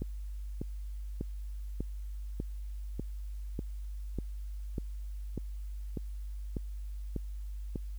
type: click train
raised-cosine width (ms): 3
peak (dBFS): -22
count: 14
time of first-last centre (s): 0.02-7.758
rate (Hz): 1.68
effects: added 50 Hz sine -37 dBFS peak until 7.98 s + white hiss -66 dBFS RMS until 7.98 s